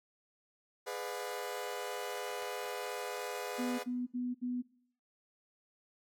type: chord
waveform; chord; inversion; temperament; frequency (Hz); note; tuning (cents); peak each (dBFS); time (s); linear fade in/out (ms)
sawtooth; G# diminished seventh; none; just; 415.3 / 498.4 / 598 / 717.6; G#4 / B4 / D5 / F5; 0 / +16 / +31 / +47; -39 / -37 / -42 / -42; 0.86-3.84; 20
type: tone bursts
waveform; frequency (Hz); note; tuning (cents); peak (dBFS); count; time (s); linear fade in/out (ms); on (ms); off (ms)
sine; 247.3; B3; +3; -33; 4; 3.58-4.624; 20; 210; 68
effects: noise-tail reverb RT60 0.6 s tail -20 dB re dry + AAC 64 kbps